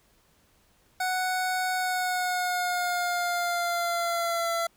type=tone with pitch glide; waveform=25% pulse; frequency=740 to 674.7 Hz; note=F#5 to E5; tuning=0 to +40 cents; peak=-22 dBFS; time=1-4.67 s; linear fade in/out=5 ms; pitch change=-160 cents; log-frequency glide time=1.75-4.51 s; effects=pink hiss -64 dBFS RMS until 4.76 s